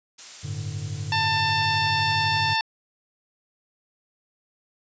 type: noise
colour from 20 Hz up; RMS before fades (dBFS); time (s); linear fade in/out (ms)
blue; -36; 0.18-2.57; 10
type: chord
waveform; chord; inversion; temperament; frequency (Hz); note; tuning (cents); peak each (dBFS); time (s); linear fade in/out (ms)
triangle; G suspended second; none; equal with one note detuned; 98 / 110 / 148.11; G2 / A2 / D3; 0 / 0 / +15; -31; 0.43-2.55; 20
type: harmonic tone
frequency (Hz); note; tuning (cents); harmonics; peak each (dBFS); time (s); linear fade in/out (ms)
892; A5; +23; 1 / 2 / 3 / 4 / 5 / 6; -24 / -27 / -29 / -30 / -31 / -32; 1.12-2.61; 2
effects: resampled to 16000 Hz